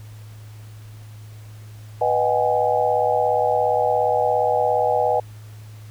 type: chord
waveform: sine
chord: G# minor seventh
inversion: first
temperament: equal with one note detuned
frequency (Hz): 493.9 / 622.3 / 753.4 / 830.6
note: B4 / D#5 / F#5 / G#5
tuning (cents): 0 / 0 / +31 / 0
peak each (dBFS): -22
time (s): 2.01-5.2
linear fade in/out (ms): 5
effects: added 107 Hz sine -37 dBFS peak until 5.9 s + pink hiss -51 dBFS RMS until 5.9 s